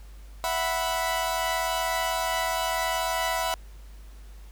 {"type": "chord", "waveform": "sawtooth", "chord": "E suspended second", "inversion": "none", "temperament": "equal", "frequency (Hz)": [659.3, 740, 987.8], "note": ["E5", "F#5", "B5"], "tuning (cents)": [0, 0, 0], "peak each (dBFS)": [-26, -27, -25], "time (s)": [0.44, 3.54], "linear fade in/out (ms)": 0, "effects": ["added 50 Hz sine -42 dBFS peak until 4.51 s", "pink hiss -57 dBFS RMS until 4.51 s"]}